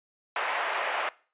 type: band-pass noise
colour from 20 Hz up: pink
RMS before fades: -30 dBFS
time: 0.36-1.09 s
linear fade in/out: 2 ms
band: 600 to 2600 Hz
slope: 24 dB/octave
effects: noise-tail reverb RT60 0.4 s tail -21 dB re dry + resampled to 8000 Hz